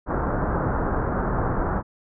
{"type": "low-pass noise", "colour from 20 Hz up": "pink", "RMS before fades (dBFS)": -24, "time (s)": [0.06, 1.83], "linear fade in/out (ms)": 50, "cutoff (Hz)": 1500, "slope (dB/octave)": 48, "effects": []}